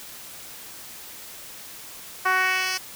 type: tone with band-pass filter sweep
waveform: 10% pulse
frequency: 372.9 Hz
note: F#4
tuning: 14 cents sharp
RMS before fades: -23 dBFS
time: 2.25-2.78 s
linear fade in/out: 10 ms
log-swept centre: 1200 to 4900 Hz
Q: 1.4
effects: white hiss -41 dBFS RMS until 2.95 s